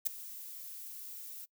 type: noise with ADSR envelope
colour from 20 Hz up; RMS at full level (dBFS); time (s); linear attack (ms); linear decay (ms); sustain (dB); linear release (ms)
violet; -28; 0.05-1.46; 19; 5; -18; 21
effects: noise-tail reverb RT60 0.1 s tail -23 dB re dry